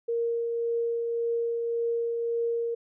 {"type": "tone with tremolo", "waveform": "sine", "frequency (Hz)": 466.2, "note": "A#4", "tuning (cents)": 0, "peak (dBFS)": -24, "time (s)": [0.08, 2.75], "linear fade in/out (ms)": 10, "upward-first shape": "triangle", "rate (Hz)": 1.8, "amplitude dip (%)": 30, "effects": []}